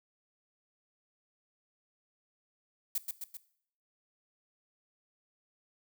violet noise with echo, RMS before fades -32 dBFS, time 2.95-2.98 s, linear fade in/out 2 ms, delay 130 ms, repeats 3, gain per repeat -4 dB, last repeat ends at 3.37 s, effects noise-tail reverb RT60 0.6 s tail -17 dB re dry

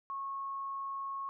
sine tone, 1095 Hz, C#6, 22 cents flat, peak -36 dBFS, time 0.1-1.29 s, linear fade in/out 0 ms, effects none

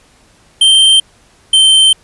square tone pair in turn, 3136 / 3111 Hz, G7 / G7, 0 / -14 cents, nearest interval unison, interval 14 cents, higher first, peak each -5 dBFS, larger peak neither, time 0.61-1 / 1.53-1.93 s, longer second, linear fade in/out 5 ms, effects pink hiss -48 dBFS RMS until 2.03 s + resampled to 24000 Hz

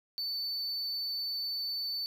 triangle tone with amplitude modulation, 4512 Hz, C#8, 30 cents sharp, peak -30 dBFS, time 0.18-2.06 s, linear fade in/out 0 ms, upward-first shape sine, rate 246 Hz, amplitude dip 30%, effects none

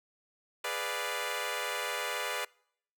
10% pulse chord, G# diminished seventh, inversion none, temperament equal, 415.3 / 493.9 / 587.3 / 698.5 Hz, G#4 / B4 / D5 / F5, 0 / 0 / 0 / 0 cents, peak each -32 / -28 / -29 / -33 dBFS, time 0.64-2.45 s, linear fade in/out 5 ms, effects noise-tail reverb RT60 0.7 s tail -26 dB re dry

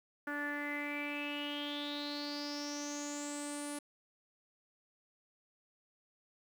sawtooth tone with low-pass filter sweep, 291 Hz, D4, 16 cents flat, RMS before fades -40 dBFS, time 0.27-3.79 s, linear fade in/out 5 ms, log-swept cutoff 1600 to 10000 Hz, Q 9.5, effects 10-bit

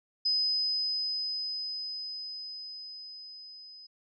sine tone with level ramp, 5030 Hz, D#8, 18 cents sharp, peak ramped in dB -24 to -47 dBFS, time 0.25-3.87 s, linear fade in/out 10 ms, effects none

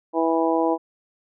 harmonic tone, 163.9 Hz, E3, 10 cents flat, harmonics 2 / 3 / 4 / 5 / 6, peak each -22 / -24 / -25 / -26 / -27 dBFS, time 0.13-0.78 s, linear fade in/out 50 ms, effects none

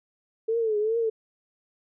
sine tone with vibrato, 440 Hz, A4, in tune, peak -22 dBFS, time 0.48-1.1 s, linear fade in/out 10 ms, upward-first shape triangle, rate 2.5 Hz, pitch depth 110 cents each way, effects none

